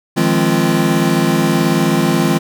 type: tone cluster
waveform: square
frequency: 156.3 / 174.9 / 210.7 / 263.1 / 343.9 Hz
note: D#3 / F3 / G#3 / C4 / F4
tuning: +8 / +3 / +25 / +10 / -27 cents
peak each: -19 dBFS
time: 0.16-2.39 s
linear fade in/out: 20 ms
effects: none